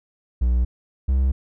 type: tone pair in turn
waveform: triangle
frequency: 60.8 / 65.94 Hz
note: B1 / C2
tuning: -26 / +14 cents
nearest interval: minor second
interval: 140 cents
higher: second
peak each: -14 dBFS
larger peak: neither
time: 0.41-0.65 / 1.08-1.32 s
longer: neither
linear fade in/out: 10 ms
effects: none